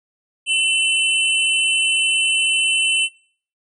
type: tone pair together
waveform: square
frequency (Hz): 2693 / 3023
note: E7 / F#7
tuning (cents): +36 / +36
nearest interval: major second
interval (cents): 200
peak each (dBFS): -19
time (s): 0.46-3.09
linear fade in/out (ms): 50
effects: noise-tail reverb RT60 0.5 s tail -23 dB re dry + resampled to 24000 Hz